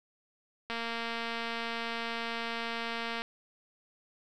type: click train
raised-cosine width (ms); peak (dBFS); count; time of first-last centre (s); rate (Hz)
0.3; -20; 583; 0.7-3.219; 231
effects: none